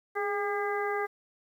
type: harmonic tone with a mistuned harmonic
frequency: 403.6 Hz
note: G#4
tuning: 49 cents flat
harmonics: 1 / 2 / 3 / 4 / 5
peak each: -31 / -34 / -36 / -37 / -38 dBFS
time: 0.15-1.07 s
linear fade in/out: 20 ms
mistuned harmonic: 1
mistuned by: +46 cents
effects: 10-bit